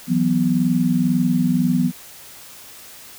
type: chord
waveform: sine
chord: E suspended second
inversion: none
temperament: equal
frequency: 164.81 / 185 / 246.9 Hz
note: E3 / F#3 / B3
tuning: 0 / 0 / 0 cents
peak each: -21 / -20 / -18 dBFS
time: 0.07-1.92 s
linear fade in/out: 50 ms
effects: white hiss -41 dBFS RMS until 3.18 s